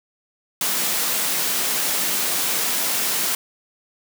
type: high-pass noise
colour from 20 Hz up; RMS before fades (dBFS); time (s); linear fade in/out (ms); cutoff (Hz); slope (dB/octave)
white; -22; 0.61-3.35; 2; 150; 48
effects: none